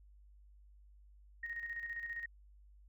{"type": "tone with tremolo", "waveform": "sine", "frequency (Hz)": 1864.7, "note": "A#6", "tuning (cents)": 0, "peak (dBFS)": -38, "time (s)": [1.43, 2.26], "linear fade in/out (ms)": 5, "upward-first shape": "square", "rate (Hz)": 15, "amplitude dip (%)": 50, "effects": ["added 50 Hz sine -58 dBFS peak until 2.88 s"]}